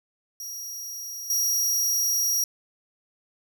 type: tone with level steps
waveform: sawtooth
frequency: 5690 Hz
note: F8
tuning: 31 cents sharp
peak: -31 / -19 dBFS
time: 0.4-2.44 s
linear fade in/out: 2 ms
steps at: 1.3 s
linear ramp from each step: 2 ms
effects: none